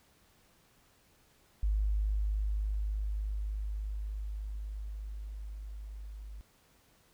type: tone with level ramp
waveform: sine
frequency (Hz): 51.7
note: G#1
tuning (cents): -7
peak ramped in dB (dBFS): -26 to -42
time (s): 1.63-6.41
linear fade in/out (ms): 0
effects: pink hiss -66 dBFS RMS until 7.13 s